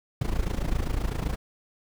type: noise with amplitude modulation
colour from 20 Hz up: brown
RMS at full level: -24 dBFS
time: 0.21-1.36 s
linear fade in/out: 5 ms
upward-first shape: sine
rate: 27.7 Hz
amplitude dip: 80%
effects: none